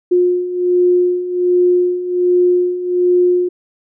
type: beating tone pair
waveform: sine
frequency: 356.8 / 358.1 Hz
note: F4 / F4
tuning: +37 / +43 cents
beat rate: 1.3 Hz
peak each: -17 / -12 dBFS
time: 0.11-3.49 s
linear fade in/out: 10 ms
effects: none